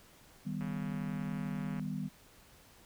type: chord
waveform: sine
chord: Eb augmented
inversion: none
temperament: equal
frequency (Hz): 155.56 / 196 / 246.9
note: Eb3 / G3 / B3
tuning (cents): 0 / 0 / 0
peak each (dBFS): -39 / -38 / -41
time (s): 0.45-2.09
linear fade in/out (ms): 20
type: click train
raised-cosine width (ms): 0.5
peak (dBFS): -34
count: 167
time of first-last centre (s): 0.61-1.796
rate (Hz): 140
effects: pink hiss -60 dBFS RMS until 2.85 s